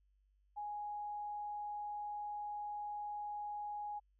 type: tone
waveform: sine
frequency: 830.6 Hz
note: G#5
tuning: in tune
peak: -40 dBFS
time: 0.56-4 s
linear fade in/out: 20 ms
effects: added 49 Hz sine -70 dBFS peak until 4.19 s